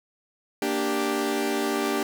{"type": "chord", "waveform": "sawtooth", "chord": "G minor", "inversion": "first", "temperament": "equal", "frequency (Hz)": [233.1, 293.7, 392], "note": ["Bb3", "D4", "G4"], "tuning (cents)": [0, 0, 0], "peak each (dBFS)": [-27, -24, -23], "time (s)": [0.62, 2.03], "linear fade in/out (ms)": 2, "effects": []}